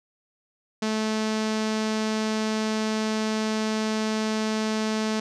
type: tone with low-pass filter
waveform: sawtooth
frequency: 217.5 Hz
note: A3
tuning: 20 cents flat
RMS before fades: -26 dBFS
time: 0.82-5.2 s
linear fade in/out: 5 ms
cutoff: 5900 Hz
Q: 1.7
effects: none